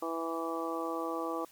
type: harmonic tone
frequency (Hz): 164.81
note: E3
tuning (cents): 0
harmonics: 2 / 3 / 4 / 5 / 6 / 7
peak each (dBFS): -37 / -38 / -41 / -42 / -44 / -38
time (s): 0.02-1.45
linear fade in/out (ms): 5
effects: white hiss -59 dBFS RMS until 1.51 s + MP3 96 kbps